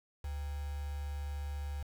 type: tone with quantisation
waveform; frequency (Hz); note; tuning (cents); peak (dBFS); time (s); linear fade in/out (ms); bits
sine; 72.1; D2; -31; -36; 0.24-1.83; 5; 8
effects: none